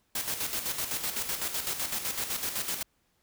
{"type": "noise with tremolo", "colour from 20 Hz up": "white", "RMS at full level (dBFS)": -31, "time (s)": [0.15, 2.83], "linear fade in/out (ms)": 5, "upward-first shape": "square", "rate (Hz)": 7.9, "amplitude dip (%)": 55, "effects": ["pink hiss -72 dBFS RMS until 3.22 s"]}